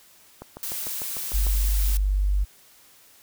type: click train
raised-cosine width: 1 ms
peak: -23 dBFS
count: 8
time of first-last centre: 0.42-1.468 s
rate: 6.68 Hz
type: noise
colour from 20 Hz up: blue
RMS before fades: -31 dBFS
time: 0.63-1.97 s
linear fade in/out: 0 ms
type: tone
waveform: sine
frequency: 49.02 Hz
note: G1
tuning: 1 cent sharp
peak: -19 dBFS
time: 1.33-2.45 s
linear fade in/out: 20 ms
effects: white hiss -54 dBFS RMS until 3.22 s